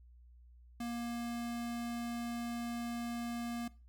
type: tone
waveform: square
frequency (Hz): 236.4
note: A#3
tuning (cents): +24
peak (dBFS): -38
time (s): 0.8-3.68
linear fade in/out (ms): 5
effects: noise-tail reverb RT60 0.3 s tail -18 dB re dry + added 60 Hz sine -56 dBFS peak until 3.88 s